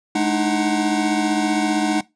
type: tone cluster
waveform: square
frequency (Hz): 212 / 302.9 / 318.3 / 742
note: G#3 / D#4 / D#4 / F#5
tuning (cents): +36 / -46 / +39 / +5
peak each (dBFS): -24 / -21 / -27 / -25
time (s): 0.15-2.01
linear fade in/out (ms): 5
effects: noise-tail reverb RT60 0.2 s tail -20 dB re dry + resampled to 22050 Hz